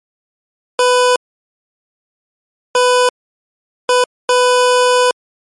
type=tone bursts at uneven times; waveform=25% pulse; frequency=497.9 Hz; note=B4; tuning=14 cents sharp; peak=-5 dBFS; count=4; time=0.79-1.16 / 2.75-3.09 / 3.89-4.04 / 4.29-5.11 s; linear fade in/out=2 ms; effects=MP3 48 kbps